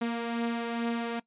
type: beating tone pair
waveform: sawtooth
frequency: 233.1 / 235.4 Hz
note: A#3 / A#3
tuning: 0 / +17 cents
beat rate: 2.3 Hz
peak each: -26 / -33 dBFS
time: 0.01-1.2 s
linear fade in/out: 10 ms
effects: noise-tail reverb RT60 0.1 s tail -20 dB re dry + resampled to 8000 Hz